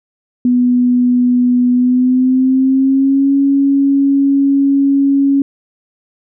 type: tone with pitch glide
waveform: sine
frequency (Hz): 246.9 to 277.1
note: B3 to C#4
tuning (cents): 0 to -1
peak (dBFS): -8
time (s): 0.45-5.42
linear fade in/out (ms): 2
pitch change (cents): +199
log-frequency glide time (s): 1.71-3.34
effects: none